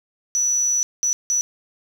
sine tone bursts at uneven times, 5920 Hz, F#8, in tune, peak -16 dBFS, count 3, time 0.35-0.83 / 1.03-1.13 / 1.3-1.41 s, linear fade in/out 0 ms, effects tanh soft clip ceiling -13 dBFS + 7-bit

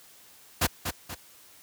pink noise with echo, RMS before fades -23 dBFS, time 0.61-0.67 s, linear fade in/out 10 ms, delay 240 ms, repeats 2, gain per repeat -7 dB, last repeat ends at 1.15 s, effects white hiss -54 dBFS RMS until 1.62 s + high-pass 60 Hz 12 dB/octave

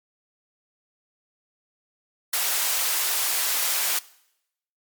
white high-pass noise, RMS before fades -24 dBFS, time 2.33-3.99 s, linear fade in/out 5 ms, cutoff 660 Hz, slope 12 dB/octave, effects noise-tail reverb RT60 0.8 s tail -21 dB re dry + MP3 96 kbps

